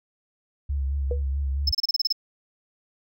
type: tone with vibrato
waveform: sine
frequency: 69 Hz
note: C#2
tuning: 7 cents flat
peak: -23 dBFS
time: 0.69-1.72 s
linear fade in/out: 10 ms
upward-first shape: sine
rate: 4.6 Hz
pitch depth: 48 cents each way
type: tone with exponential decay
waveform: sine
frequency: 484.8 Hz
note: B4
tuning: 32 cents flat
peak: -23 dBFS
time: 1.11-1.23 s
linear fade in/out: 2 ms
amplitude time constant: 24 ms
type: tone bursts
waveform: triangle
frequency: 5240 Hz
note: E8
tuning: 11 cents flat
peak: -18 dBFS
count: 9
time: 1.67-2.126 s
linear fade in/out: 5 ms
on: 24 ms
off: 30 ms
effects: none